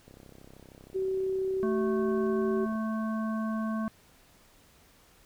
click train, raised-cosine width 2 ms, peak -37 dBFS, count 89, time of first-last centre 0.08-2.755 s, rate 32.9 Hz
sine tone with pitch glide, 380 to 382.6 Hz, F#4 to G4, +46 to -42 cents, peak -27 dBFS, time 0.94-2.66 s, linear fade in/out 20 ms, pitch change +12 cents, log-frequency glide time 1.41-2.44 s
harmonic tone, 220 Hz, A3, in tune, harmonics 1 / 3 / 5 / 7, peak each -29 / -40 / -39 / -45 dBFS, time 1.63-3.88 s, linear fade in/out 0 ms
effects pink hiss -60 dBFS RMS until 5.25 s

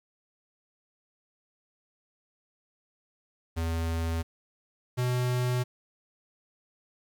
square tone pair in turn, 82.41 / 124.59 Hz, E2 / B2, 0 / +16 cents, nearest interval perfect fifth, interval 716 cents, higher second, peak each -28 / -26 dBFS, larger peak second, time 3.56-4.23 / 4.97-5.64 s, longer neither, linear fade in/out 20 ms, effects 10-bit

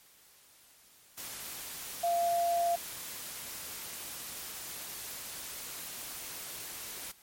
sine tone in noise, 689 Hz, F5, 24 cents flat, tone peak -26 dBFS, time 2.03-2.76 s, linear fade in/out 10 ms, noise white, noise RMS -42 dBFS, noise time 1.17-7.12 s, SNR +13 dB, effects white hiss -60 dBFS RMS until 7.22 s + MP3 64 kbps

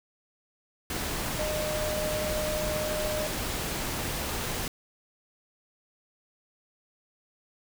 sine tone in noise, 612 Hz, D#5, 29 cents flat, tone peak -30 dBFS, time 1.39-3.27 s, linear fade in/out 2 ms, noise pink, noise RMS -32 dBFS, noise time 0.9-4.68 s, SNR -1 dB, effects none

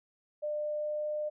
sine tone with pitch glide, 599 to 602.8 Hz, D5 to D5, +34 to +45 cents, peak -31 dBFS, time 0.42-1.3 s, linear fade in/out 20 ms, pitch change +11 cents, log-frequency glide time 0.64-1.1 s, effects none

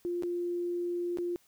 sine tone with dropouts, 349.7 Hz, F4, 2 cents sharp, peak -30 dBFS, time 0.05-1.36 s, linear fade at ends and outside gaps 0 ms, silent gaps 0.224-0.234 / 1.173-1.185 s, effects white hiss -66 dBFS RMS until 1.47 s

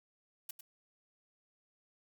blue noise with echo, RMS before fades -42 dBFS, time 0.49-0.51 s, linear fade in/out 5 ms, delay 100 ms, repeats 1, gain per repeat -9 dB, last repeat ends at 0.61 s, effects none

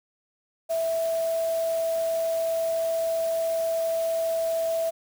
sine tone in noise, 658 Hz, E5, 3 cents flat, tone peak -23 dBFS, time 0.69-4.91 s, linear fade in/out 20 ms, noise white, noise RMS -41 dBFS, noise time 0.69-4.91 s, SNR +15 dB, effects none

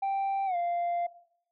sine tone with pitch glide, 784 to 694.4 Hz, G5 to F5, 0 to -10 cents, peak -24 dBFS, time 0.02-1.07 s, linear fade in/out 10 ms, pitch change -210 cents, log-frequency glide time 0.46-0.56 s, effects noise-tail reverb RT60 0.7 s tail -19 dB re dry + tanh soft clip ceiling -26 dBFS

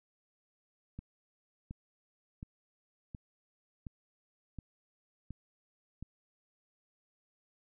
click train, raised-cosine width 5 ms, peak -30 dBFS, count 8, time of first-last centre 0.99-6.026 s, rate 1.39 Hz, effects none

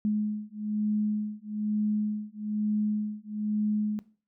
sine beating tone pair, 210.7 / 211.8 Hz, G#3 / G#3, +25 / +34 cents, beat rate 1.1 Hz, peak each -29 dBFS, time 0.05-3.99 s, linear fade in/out 0 ms, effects noise-tail reverb RT60 0.4 s tail -19 dB re dry

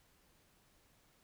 silence, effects pink hiss -70 dBFS RMS until 1.23 s

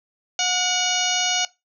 harmonic tone with a mistuned harmonic, 727 Hz, F#5, 31 cents flat, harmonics 1 / 2 / 3 / 4 / 5 / 6 / 7 / 8 / 9, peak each -27 / -31 / -29 / -26 / -30 / -30 / -31 / -27 / -27 dBFS, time 0.39-1.45 s, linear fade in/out 2 ms, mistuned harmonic 3, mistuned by +63 cents, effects noise-tail reverb RT60 0.2 s tail -19 dB re dry

